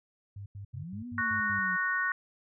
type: tone bursts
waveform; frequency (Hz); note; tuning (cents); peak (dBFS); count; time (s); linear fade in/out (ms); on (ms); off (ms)
sine; 100; G2; +35; -39; 7; 0.36-1.594; 5; 100; 89
type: linear two-way sweep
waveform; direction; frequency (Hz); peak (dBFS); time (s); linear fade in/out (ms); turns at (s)
sine; up then down; 116.54 to 246.9 to 176.8; -38; 0.73-1.77; 20; 1.07
type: chord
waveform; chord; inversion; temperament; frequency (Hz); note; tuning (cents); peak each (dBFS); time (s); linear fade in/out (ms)
sine; F# major; second; just; 1110 / 1480 / 1850; C#6 / F#6 / A#6; +2 / 0 / -14; -34 / -30 / -31; 1.18-2.12; 2
effects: none